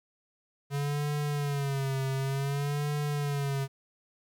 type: tone with vibrato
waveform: square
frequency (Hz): 140.5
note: C#3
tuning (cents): +24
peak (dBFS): -29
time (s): 0.7-3.68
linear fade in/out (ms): 50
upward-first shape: sine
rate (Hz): 0.55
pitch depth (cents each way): 81
effects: 11-bit